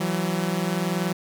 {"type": "tone pair together", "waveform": "sawtooth", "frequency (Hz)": [168.02, 188.6], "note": ["E3", "F#3"], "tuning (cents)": [33, 33], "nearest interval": "major second", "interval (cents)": 200, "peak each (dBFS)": -22, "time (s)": [0, 1.13], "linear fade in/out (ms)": 10, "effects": []}